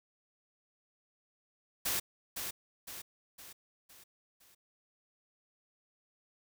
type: noise with echo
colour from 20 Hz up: white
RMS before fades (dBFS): -33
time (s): 1.85-2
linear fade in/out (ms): 10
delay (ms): 510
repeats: 5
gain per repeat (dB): -6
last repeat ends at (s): 4.55
effects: none